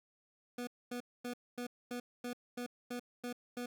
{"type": "tone bursts", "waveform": "25% pulse", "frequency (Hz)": 244.2, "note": "B3", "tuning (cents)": -19, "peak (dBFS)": -35, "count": 10, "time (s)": [0.58, 3.66], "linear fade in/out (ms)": 5, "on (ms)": 92, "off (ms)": 240, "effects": []}